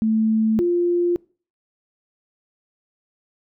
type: tone pair in turn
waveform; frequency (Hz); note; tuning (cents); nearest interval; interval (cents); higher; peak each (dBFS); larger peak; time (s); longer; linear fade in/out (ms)
sine; 220 / 349.2; A3 / F4; 0 / 0; minor sixth; 800; second; -16; neither; 0.02-0.59 / 0.59-1.16; neither; 0
effects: noise-tail reverb RT60 0.4 s tail -24 dB re dry